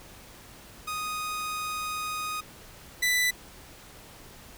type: tone pair in turn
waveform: sawtooth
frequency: 1245 / 1987.2 Hz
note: D#6 / B6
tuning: +1 / +10 cents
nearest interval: minor sixth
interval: 809 cents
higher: second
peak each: -27 / -19 dBFS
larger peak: second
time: 0.87-2.41 / 3.02-3.31 s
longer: first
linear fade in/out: 10 ms
effects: pink hiss -49 dBFS RMS until 4.57 s